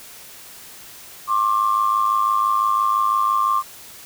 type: tone pair together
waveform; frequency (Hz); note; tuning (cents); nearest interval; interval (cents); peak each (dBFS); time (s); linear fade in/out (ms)
sine; 1068.8 / 1174.7; C6 / D6; +36 / 0; major second; 164; -18; 1.27-3.63; 50
effects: tanh soft clip ceiling -8 dBFS + white hiss -41 dBFS RMS until 4.05 s